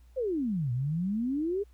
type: exponential two-way sweep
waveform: sine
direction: down then up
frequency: 549 to 117.8 to 420.6 Hz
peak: -27 dBFS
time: 0.16-1.64 s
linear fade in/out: 20 ms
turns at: 0.72 s
effects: added 60 Hz sine -53 dBFS peak until 1.73 s + pink hiss -70 dBFS RMS until 1.73 s